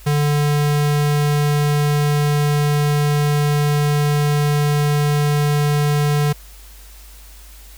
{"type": "tone", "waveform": "square", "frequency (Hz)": 146.83, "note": "D3", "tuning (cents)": 0, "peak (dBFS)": -15, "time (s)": [0.06, 6.33], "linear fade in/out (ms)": 10, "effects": ["added 50 Hz sine -39 dBFS peak until 7.77 s", "white hiss -45 dBFS RMS until 7.77 s"]}